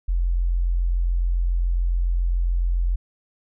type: tone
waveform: sine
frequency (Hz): 43.58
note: F1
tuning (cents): -3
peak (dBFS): -18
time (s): 0.08-2.96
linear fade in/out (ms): 10
effects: none